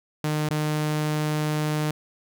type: tone with dropouts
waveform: sawtooth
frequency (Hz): 152.2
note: D#3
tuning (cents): -38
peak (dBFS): -19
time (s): 0.24-1.91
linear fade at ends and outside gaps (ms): 2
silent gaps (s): 0.488-0.507
effects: none